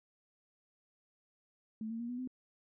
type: tone with pitch steps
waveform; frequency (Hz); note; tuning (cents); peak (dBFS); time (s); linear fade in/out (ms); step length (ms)
sine; 219.4 / 227.8 / 236.5 / 245.6 / 255; A3 / A#3 / A#3 / B3 / C4; -5 / -40 / +25 / -9 / -44; -37; 1.81-2.275; 2; 93
effects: none